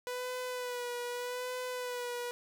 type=tone with vibrato; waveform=sawtooth; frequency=493.9 Hz; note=B4; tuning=in tune; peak=-32 dBFS; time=0.07-2.31 s; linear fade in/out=0 ms; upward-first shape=sine; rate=0.82 Hz; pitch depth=33 cents each way; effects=none